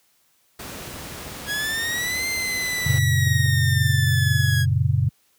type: noise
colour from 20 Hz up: pink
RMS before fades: -35 dBFS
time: 0.59-2.99 s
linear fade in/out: 5 ms
type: exponential two-way sweep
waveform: sawtooth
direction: up then down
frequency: 1647 to 2093 to 1647 Hz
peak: -20 dBFS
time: 1.46-4.66 s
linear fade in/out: 50 ms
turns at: 2.27 s
type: clicks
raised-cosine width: 2 ms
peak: -28 dBFS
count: 3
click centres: 1.944 / 3.272 / 3.462 s
type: chord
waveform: sine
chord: F# major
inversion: none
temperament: equal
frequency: 92.5 / 116.54 / 138.59 Hz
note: F#2 / A#2 / C#3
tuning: 0 / 0 / 0 cents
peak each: -21 dBFS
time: 2.86-5.09 s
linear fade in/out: 5 ms
effects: white hiss -63 dBFS RMS until 5.38 s + high-pass 60 Hz 12 dB/octave